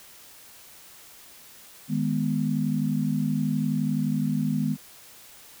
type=chord; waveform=sine; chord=G# minor; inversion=second; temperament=equal; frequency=155.56 / 207.7 / 246.9 Hz; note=D#3 / G#3 / B3; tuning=0 / 0 / 0 cents; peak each=-27 dBFS; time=1.88-4.77 s; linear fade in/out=50 ms; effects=white hiss -49 dBFS RMS until 5.6 s